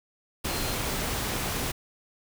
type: tone in noise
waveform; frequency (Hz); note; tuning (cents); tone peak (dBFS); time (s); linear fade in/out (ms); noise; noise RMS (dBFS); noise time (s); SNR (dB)
sine; 4171; C8; -6; -40; 0.49-0.75; 10; pink; -30; 0.44-1.72; -13
effects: none